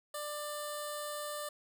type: tone with notch filter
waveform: 10% pulse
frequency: 593 Hz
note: D5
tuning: 17 cents sharp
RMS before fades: -40 dBFS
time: 0.14-1.49 s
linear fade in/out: 5 ms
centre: 2400 Hz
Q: 0.77
effects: none